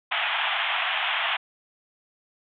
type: band-pass noise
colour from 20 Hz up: white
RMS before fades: -26 dBFS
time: 0.11-1.37 s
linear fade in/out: 10 ms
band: 650 to 3400 Hz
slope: 96 dB/octave
effects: none